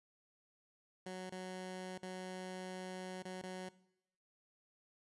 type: tone with dropouts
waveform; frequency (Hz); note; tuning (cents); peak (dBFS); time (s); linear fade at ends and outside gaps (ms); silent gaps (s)
15% pulse; 185; F#3; 0; -37; 1.06-3.69; 5; 1.297-1.32 / 1.979-2.028 / 3.225-3.251 / 3.417-3.434
effects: noise-tail reverb RT60 0.8 s tail -19 dB re dry + resampled to 24000 Hz